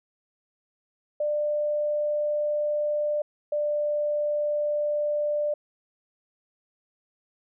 sine tone pair in turn, 595 / 592.7 Hz, D5 / D5, +22 / +16 cents, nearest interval unison, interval 6 cents, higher first, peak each -23 dBFS, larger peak neither, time 1.2-3.22 / 3.52-5.54 s, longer neither, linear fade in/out 5 ms, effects none

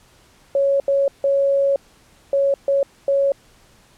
sine tone bursts at uneven times, 554.4 Hz, C#5, in tune, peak -14 dBFS, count 6, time 0.55-0.8 / 0.88-1.08 / 1.24-1.76 / 2.33-2.54 / 2.68-2.83 / 3.08-3.32 s, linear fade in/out 2 ms, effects pink hiss -53 dBFS RMS until 3.97 s + low-pass 11000 Hz 12 dB/octave

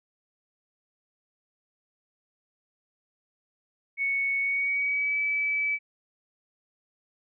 sine tone with pitch glide, 2217 to 2299 Hz, C#7 to D7, 0 to -37 cents, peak -24 dBFS, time 3.97-5.79 s, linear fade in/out 50 ms, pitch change +63 cents, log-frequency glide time 4.39-5.19 s, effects none

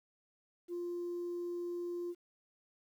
sine tone, 349.2 Hz, F4, in tune, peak -35 dBFS, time 0.68-2.15 s, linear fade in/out 50 ms, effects tanh soft clip ceiling -34 dBFS + 11-bit

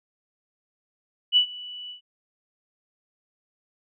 sine tone with ADSR envelope, 2960 Hz, F#7, in tune, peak -13 dBFS, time 1.32-2.01 s, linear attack 46 ms, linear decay 91 ms, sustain -22 dB, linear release 110 ms, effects none

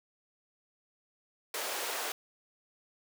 pink high-pass noise, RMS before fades -36 dBFS, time 1.54-2.12 s, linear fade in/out 2 ms, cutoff 430 Hz, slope 24 dB/octave, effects none

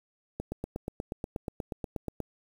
click train, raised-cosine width 2 ms, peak -20 dBFS, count 16, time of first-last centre 0.4-2.203 s, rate 8.32 Hz, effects 8-bit

